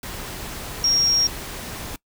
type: tone in noise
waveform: sine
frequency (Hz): 5588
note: F8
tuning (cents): 0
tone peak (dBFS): -16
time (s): 0.84-1.27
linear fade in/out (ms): 2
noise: pink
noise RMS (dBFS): -33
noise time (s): 0.03-1.96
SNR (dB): +14
effects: noise-tail reverb RT60 0.1 s tail -22 dB re dry